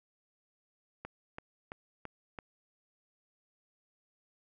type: click train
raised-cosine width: 0.5 ms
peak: -26 dBFS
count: 5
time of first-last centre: 1.05-2.388 s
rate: 2.99 Hz
effects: none